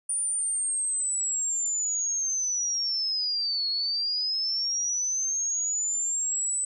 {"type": "linear two-way sweep", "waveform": "sine", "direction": "down then up", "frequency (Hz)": [9397, 4311, 8050], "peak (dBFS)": -25, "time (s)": [0.09, 6.65], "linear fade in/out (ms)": 5, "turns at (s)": 3.69, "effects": []}